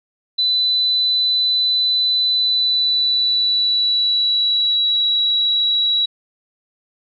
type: tone with pitch glide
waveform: sine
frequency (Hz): 4000 to 3891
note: B7 to B7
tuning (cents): +21 to -27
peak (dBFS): -14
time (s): 0.38-6.06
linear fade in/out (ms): 10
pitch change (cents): -48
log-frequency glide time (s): 2.33-5.03
effects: none